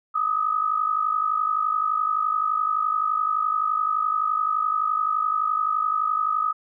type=tone pair together; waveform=sine; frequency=1218.3 / 1270 Hz; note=D#6 / D#6; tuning=-37 / +35 cents; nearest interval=minor second; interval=72 cents; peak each=-25 / -22 dBFS; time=0.14-6.53 s; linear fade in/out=20 ms; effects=none